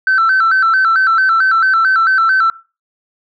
sine tone with vibrato, 1432 Hz, F6, 43 cents sharp, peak -7 dBFS, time 0.07-2.5 s, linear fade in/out 2 ms, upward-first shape square, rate 4.5 Hz, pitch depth 120 cents each way, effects noise-tail reverb RT60 0.3 s tail -18 dB re dry + tanh soft clip ceiling -6 dBFS

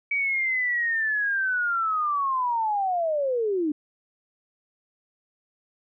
sine linear sweep, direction down, 2281 to 287.8 Hz, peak -22 dBFS, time 0.11-3.72 s, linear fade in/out 5 ms, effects none

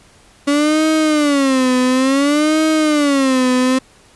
35% pulse tone with vibrato, 282 Hz, C#4, 30 cents sharp, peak -10 dBFS, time 0.47-3.79 s, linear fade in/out 10 ms, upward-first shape sine, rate 0.57 Hz, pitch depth 190 cents each way, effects pink hiss -48 dBFS RMS until 4.15 s + resampled to 24000 Hz

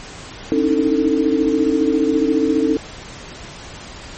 sine tone cluster, 271.7 / 304 / 318.6 / 446.4 Hz, C#4 / D#4 / D#4 / A4, -35 / -40 / +41 / +25 cents, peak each -19 dBFS, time 0.52-2.77 s, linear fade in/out 0 ms, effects pink hiss -35 dBFS RMS until 4.17 s + MP3 32 kbps

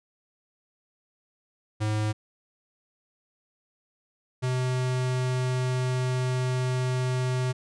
square tone pair in turn, 107.2 / 127.48 Hz, A2 / C3, -45 / -45 cents, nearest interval minor third, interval 300 cents, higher second, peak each -25 dBFS, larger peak neither, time 1.8-2.13 / 4.42-7.53 s, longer second, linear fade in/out 20 ms, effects resampled to 22050 Hz

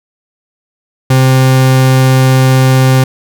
40% pulse tone, 130.81 Hz, C3, in tune, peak -4 dBFS, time 1.1-3.04 s, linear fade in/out 5 ms, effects none

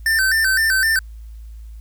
square tone with vibrato, 1661.2 Hz, G#6, in tune, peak -15 dBFS, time 0.06-0.99 s, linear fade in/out 2 ms, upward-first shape square, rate 3.9 Hz, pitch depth 130 cents each way, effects added 55 Hz sine -33 dBFS peak until 1.8 s + white hiss -60 dBFS RMS until 1.8 s

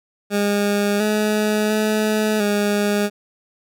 20% pulse tone with pitch steps, 204 / 212.4 / 214.8 / 205.7 Hz, G#3 / G#3 / A3 / G#3, -31 / +39 / -41 / -16 cents, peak -12 dBFS, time 0.3-3.1 s, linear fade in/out 50 ms, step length 700 ms, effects none

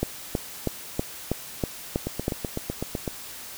two click trains, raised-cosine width 2 ms, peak -10 / -14 dBFS, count 8 / 9, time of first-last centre 0.03-2.281 / 2.07-3.078 s, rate 3.11 / 7.94 Hz, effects white hiss -40 dBFS RMS until 3.57 s

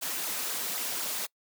white noise with flanger, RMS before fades -33 dBFS, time 0.01-1.27 s, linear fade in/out 20 ms, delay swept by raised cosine 0.34 to 6.24 ms, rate 4 Hz, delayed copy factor -0.85, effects noise-tail reverb RT60 0.1 s tail -25 dB re dry + high-pass 200 Hz 12 dB/octave

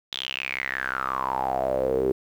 sawtooth tone with band-pass filter sweep, 65.6 Hz, C2, 5 cents sharp, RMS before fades -27 dBFS, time 0.12-2.12 s, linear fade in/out 5 ms, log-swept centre 3600 to 380 Hz, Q 8.6, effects 9-bit

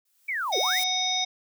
blue noise with exponential growth, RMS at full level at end -32 dBFS, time 0.05-0.84 s, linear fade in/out 5 ms, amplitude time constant 170 ms
sine linear two-way sweep, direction down then up, 2349 to 349.2 to 2349 Hz, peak -26 dBFS, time 0.28-0.81 s, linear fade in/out 10 ms, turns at 0.58 s
harmonic tone, 740 Hz, F#5, in tune, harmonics 1 / 3 / 5 / 7 / 8, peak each -31 / -33 / -26 / -33 / -33 dBFS, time 0.52-1.25 s, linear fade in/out 10 ms
effects none

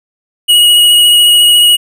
square tone with vibrato, 2900 Hz, F#7, 35 cents flat, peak -4 dBFS, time 0.48-1.77 s, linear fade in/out 20 ms, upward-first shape sine, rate 14 Hz, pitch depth 15 cents each way, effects none

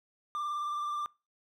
triangle tone with vibrato, 1184 Hz, D6, 14 cents sharp, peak -30 dBFS, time 0.35-1.06 s, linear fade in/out 0 ms, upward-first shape triangle, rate 19 Hz, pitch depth 30 cents each way, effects noise-tail reverb RT60 0.3 s tail -23 dB re dry

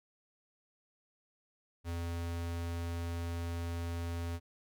square tone, 85 Hz, F2, 46 cents flat, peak -36 dBFS, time 1.84-4.4 s, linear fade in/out 50 ms, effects none

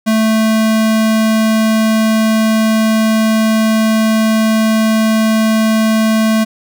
square tone, 220 Hz, A3, in tune, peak -10 dBFS, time 0.06-6.45 s, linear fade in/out 20 ms, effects none

